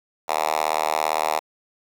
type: tone with high-pass filter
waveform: 5% pulse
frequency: 77.6 Hz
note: D#2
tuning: 4 cents flat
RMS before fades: -23 dBFS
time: 0.28-1.4 s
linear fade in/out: 20 ms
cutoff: 770 Hz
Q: 2.1
effects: 8-bit